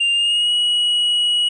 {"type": "tone with pitch glide", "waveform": "triangle", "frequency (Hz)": [2794, 2913], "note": ["F7", "F#7"], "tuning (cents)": [0, -28], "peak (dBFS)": -13, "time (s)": [0, 1.49], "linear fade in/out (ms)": 10, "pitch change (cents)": 72, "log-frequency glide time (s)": [0.12, 0.52], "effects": ["resampled to 24000 Hz"]}